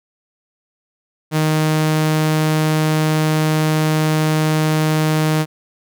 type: tone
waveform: sawtooth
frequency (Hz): 155.56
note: D#3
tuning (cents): 0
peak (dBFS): -10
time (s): 1.31-5.46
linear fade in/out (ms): 50
effects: none